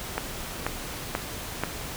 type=click train; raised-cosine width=0.5 ms; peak=-10 dBFS; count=4; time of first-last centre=0.18-1.636 s; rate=2.06 Hz; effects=pink hiss -36 dBFS RMS until 1.96 s